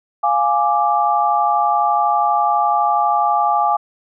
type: chord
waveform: sine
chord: D diminished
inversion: first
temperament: equal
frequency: 698.5 / 830.6 / 1174.7 Hz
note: F5 / Ab5 / D6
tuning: 0 / 0 / 0 cents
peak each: -19 / -16 / -18 dBFS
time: 0.23-3.77 s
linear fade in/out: 10 ms
effects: none